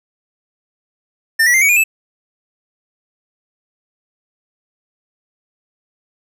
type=tone with pitch steps; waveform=square; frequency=1800 / 1940.4 / 2092 / 2255 / 2431 / 2620 Hz; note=A6 / B6 / C7 / C#7 / D#7 / E7; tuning=+39 / -31 / -1 / +29 / -41 / -11 cents; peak=-10 dBFS; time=1.39-1.84 s; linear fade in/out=10 ms; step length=75 ms; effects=none